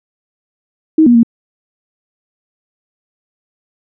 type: tone with pitch steps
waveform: sine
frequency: 315.9 / 240.1 / 232.4 Hz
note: D#4 / B3 / A#3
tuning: +26 / -49 / -5 cents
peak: -4 dBFS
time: 0.98-1.232 s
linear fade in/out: 5 ms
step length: 84 ms
effects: none